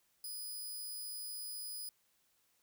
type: tone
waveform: 5% pulse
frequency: 4978 Hz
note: D#8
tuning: in tune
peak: -35 dBFS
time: 0.24-1.89 s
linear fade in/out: 2 ms
effects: white hiss -75 dBFS RMS until 2.62 s